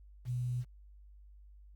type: tone with quantisation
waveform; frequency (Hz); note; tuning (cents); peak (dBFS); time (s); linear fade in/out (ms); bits
sine; 123.47; B2; 0; -32; 0.25-0.65; 50; 10
effects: added 50 Hz sine -53 dBFS peak until 1.75 s + Opus 48 kbps